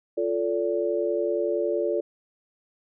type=chord; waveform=sine; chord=D minor; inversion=first; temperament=equal with one note detuned; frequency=349.2 / 440 / 574.9 Hz; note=F4 / A4 / D5; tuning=0 / 0 / -37 cents; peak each=-27 dBFS; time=0.17-2.01 s; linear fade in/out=10 ms; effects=none